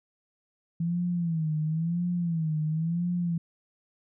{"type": "tone with vibrato", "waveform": "sine", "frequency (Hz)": 164.81, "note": "E3", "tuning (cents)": 0, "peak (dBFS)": -25, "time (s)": [0.8, 3.38], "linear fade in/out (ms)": 5, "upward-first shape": "sine", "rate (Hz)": 0.97, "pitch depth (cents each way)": 120, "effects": []}